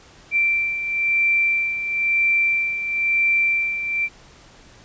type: beating tone pair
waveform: sine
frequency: 2349 / 2350 Hz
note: D7 / D7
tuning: 0 / +1 cents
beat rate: 1 Hz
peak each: -18 / -25 dBFS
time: 0.31-4.09 s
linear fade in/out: 50 ms
effects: pink hiss -48 dBFS RMS until 4.84 s + resampled to 16000 Hz